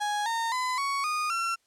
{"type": "tone with pitch steps", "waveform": "35% pulse", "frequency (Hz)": [830.6, 916.3, 1010.8, 1115.1, 1230.2, 1357.1], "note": ["G#5", "A#5", "B5", "C#6", "D#6", "E6"], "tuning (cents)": [0, -30, 40, 10, -20, 50], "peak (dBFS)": -25, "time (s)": [0, 1.56], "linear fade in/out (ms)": 20, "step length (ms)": 260, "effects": ["white hiss -70 dBFS RMS until 1.66 s", "low-pass 9000 Hz 12 dB/octave"]}